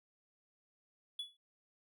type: tone with exponential decay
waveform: triangle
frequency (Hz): 3410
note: G#7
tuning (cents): +45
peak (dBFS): -34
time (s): 1.19-1.37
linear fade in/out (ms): 5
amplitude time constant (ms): 37
effects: none